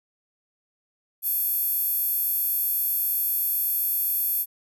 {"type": "tone with high-pass filter", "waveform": "square", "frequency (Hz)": 493.9, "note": "B4", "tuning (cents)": 0, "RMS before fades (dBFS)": -25, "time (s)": [1.22, 4.46], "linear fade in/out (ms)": 50, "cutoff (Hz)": 12000, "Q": 8.8, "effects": []}